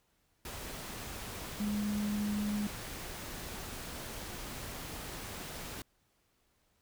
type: tone in noise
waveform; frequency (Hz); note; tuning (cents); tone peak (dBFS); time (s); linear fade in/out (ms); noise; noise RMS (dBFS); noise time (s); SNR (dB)
sine; 207.7; G#3; 0; -31; 1.6-2.67; 2; pink; -43; 0.45-5.82; +9
effects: pink hiss -74 dBFS RMS until 6.81 s